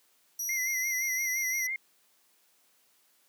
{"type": "tone", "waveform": "sawtooth", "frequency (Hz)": 5800, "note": "F#8", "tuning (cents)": -35, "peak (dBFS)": -29, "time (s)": [0.39, 1.67], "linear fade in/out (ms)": 5}
{"type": "tone with vibrato", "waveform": "sine", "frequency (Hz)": 2071, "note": "C7", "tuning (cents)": -18, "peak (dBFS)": -30, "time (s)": [0.49, 1.76], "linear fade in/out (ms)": 2, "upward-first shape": "sine", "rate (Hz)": 5.8, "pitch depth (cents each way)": 55}
{"effects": ["white hiss -67 dBFS RMS until 3.28 s", "high-pass 200 Hz 12 dB/octave"]}